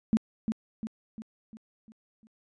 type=tone with echo; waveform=sine; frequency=220 Hz; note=A3; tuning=in tune; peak=-19 dBFS; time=0.13-0.17 s; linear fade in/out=0 ms; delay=350 ms; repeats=6; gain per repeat=-6 dB; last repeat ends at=2.27 s; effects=resampled to 22050 Hz